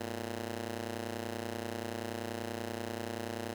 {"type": "ring-modulated tone", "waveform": "10% pulse", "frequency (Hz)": 114.8, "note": "A#2", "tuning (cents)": -26, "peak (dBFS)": -25, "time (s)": [0, 3.54], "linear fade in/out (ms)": 10, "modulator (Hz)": 130, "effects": ["high-pass 60 Hz 12 dB/octave", "10-bit"]}